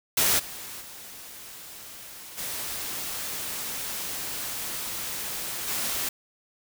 white noise with level steps, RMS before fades -22 / -39 / -43 / -33 / -29 dBFS, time 0.17-6.09 s, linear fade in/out 5 ms, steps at 0.38 / 0.8 / 2.37 / 5.67 s, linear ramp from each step 20 ms, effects none

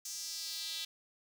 square tone with high-pass filter sweep, 180.2 Hz, F#3, 45 cents flat, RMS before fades -41 dBFS, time 0.05-0.85 s, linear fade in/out 5 ms, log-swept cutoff 6200 to 3600 Hz, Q 3.1, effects none

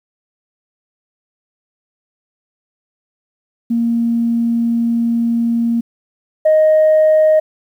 sine tone pair in turn, 233 / 623.1 Hz, A#3 / D#5, -1 / +2 cents, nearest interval octave + perfect fourth, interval 1703 cents, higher second, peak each -12 / -6 dBFS, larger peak second, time 3.7-5.81 / 6.45-7.4 s, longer first, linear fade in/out 10 ms, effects tanh soft clip ceiling -5 dBFS + 8-bit

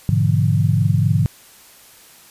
sine chord, G# diminished seventh, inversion none, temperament equal with one note detuned, 103.83 / 123.47 / 146.83 / 171.42 Hz, G#2 / B2 / D3 / F3, 0 / 0 / 0 / -32 cents, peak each -17 / -20 / -18 / -21 dBFS, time 0.09-1.26 s, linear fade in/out 0 ms, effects white hiss -46 dBFS RMS until 2.3 s + resampled to 32000 Hz

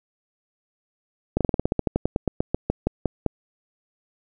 slowing click train, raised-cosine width 2 ms, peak -7 dBFS, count 20, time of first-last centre 1.37-3.263 s, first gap 37 ms, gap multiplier 1.1, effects none

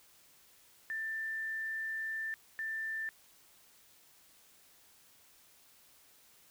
sine tone bursts at uneven times, 1779 Hz, A6, 19 cents sharp, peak -35 dBFS, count 2, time 0.9-2.34 / 2.59-3.09 s, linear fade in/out 0 ms, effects white hiss -63 dBFS RMS until 6.5 s

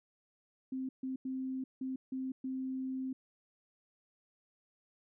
sine tone bursts at uneven times, 261.6 Hz, C4, in tune, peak -35 dBFS, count 6, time 0.72-0.89 / 1.03-1.16 / 1.25-1.64 / 1.81-1.96 / 2.12-2.32 / 2.44-3.13 s, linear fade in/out 5 ms, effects none

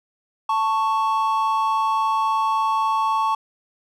triangle tone pair together, 885.1 / 1108.7 Hz, A5 / C#6, +10 / 0 cents, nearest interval major third, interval 390 cents, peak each -19 dBFS, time 0.49-3.35 s, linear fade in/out 5 ms, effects none

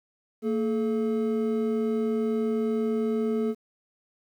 triangle tone pair together, 227.8 / 430 Hz, A#3 / A4, -40 / -40 cents, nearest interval major seventh, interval 1100 cents, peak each -24 / -25 dBFS, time 0.42-3.55 s, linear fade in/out 50 ms, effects 10-bit

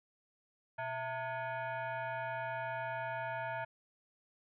sine tone with frequency modulation, 122.8 Hz, B2, 9 cents flat, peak -36 dBFS, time 0.78-3.65 s, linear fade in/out 10 ms, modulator 782 Hz, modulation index 2, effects none

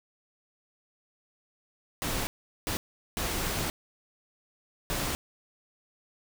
pink noise bursts at uneven times, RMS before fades -31 dBFS, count 4, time 2.02-2.27 / 2.67-2.77 / 3.17-3.7 / 4.9-5.15 s, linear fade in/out 0 ms, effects none

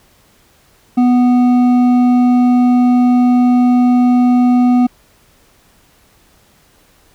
sine tone with hard clipping, 246.9 Hz, B3, in tune, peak -9 dBFS, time 0.97-4.87 s, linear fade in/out 10 ms, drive 7 dB, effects pink hiss -51 dBFS RMS until 7.14 s

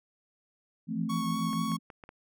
sine chord, F major seventh, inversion third, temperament equal with one note detuned, 164.81 / 171.71 / 220 / 261.6 Hz, E3 / F3 / A3 / C4, 0 / -29 / 0 / 0 cents, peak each -36 / -35 / -32 / -36 dBFS, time 0.87-1.79 s, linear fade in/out 50 ms
45% pulse tone with vibrato, 1109 Hz, C#6, in tune, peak -34 dBFS, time 1.09-1.77 s, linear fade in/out 10 ms, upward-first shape sine, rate 4.1 Hz, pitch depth 14 cents each way
clicks, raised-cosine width 0.5 ms, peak -31 dBFS, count 5, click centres 1.532 / 1.718 / 1.902 / 2.038 / 2.091 s
effects none

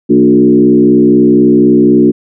sine tone with frequency modulation, 293.7 Hz, D4, in tune, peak -3 dBFS, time 0.09-2.12 s, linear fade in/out 20 ms, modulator 64 Hz, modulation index 1.4, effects none

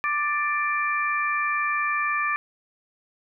harmonic tone, 589 Hz, D5, 5 cents sharp, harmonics 2 / 3 / 4, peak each -25 / -27 / -28 dBFS, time 0.04-2.36 s, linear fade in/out 0 ms, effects none

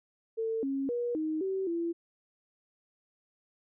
sine tone with pitch steps, 448.7 / 272.7 / 480.5 / 312.7 / 383.1 / 337.7 Hz, A4 / C#4 / B4 / D#4 / G4 / E4, +34 / -28 / -48 / +9 / -40 / +42 cents, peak -29 dBFS, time 0.37-1.93 s, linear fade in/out 20 ms, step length 260 ms, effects none

